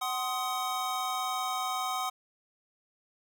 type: chord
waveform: square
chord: C diminished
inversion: second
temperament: just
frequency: 753.5 / 1046.5 / 1255.8 Hz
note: Gb5 / C6 / Eb6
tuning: +31 / 0 / +16 cents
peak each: -35 / -37 / -35 dBFS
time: 0.01-2.1 s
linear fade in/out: 10 ms
effects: none